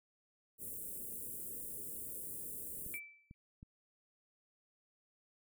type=band-stop noise; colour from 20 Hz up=white; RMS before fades=-45 dBFS; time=0.58-3 s; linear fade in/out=50 ms; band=520 to 8300 Hz; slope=48 dB/octave
type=clicks; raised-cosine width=5 ms; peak=-40 dBFS; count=3; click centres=2.864 / 3.311 / 3.629 s
type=tone with exponential decay; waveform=sine; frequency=2322 Hz; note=D7; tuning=20 cents flat; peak=-39 dBFS; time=2.94-3.34 s; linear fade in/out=0 ms; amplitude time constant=85 ms
effects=none